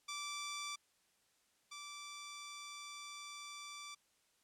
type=tone pair in turn; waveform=10% pulse; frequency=1167 / 1167 Hz; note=D6 / D6; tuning=-11 / -11 cents; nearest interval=unison; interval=0 cents; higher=neither; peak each=-33 / -39 dBFS; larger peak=first; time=0.08-0.76 / 1.71-3.95 s; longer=second; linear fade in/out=10 ms; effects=white hiss -75 dBFS RMS until 4.43 s + low-pass 10000 Hz 12 dB/octave